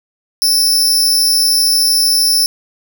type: tone with amplitude modulation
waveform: sawtooth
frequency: 5274 Hz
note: E8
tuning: in tune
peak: -3 dBFS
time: 0.42-2.46 s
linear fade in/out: 0 ms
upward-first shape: sine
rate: 267 Hz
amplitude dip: 90%
effects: none